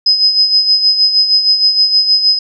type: tone with tremolo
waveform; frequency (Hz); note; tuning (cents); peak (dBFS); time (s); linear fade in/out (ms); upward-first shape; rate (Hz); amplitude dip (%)
sine; 5050; D#8; +25; -5; 0.06-2.39; 5; sine; 6.4; 60
effects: none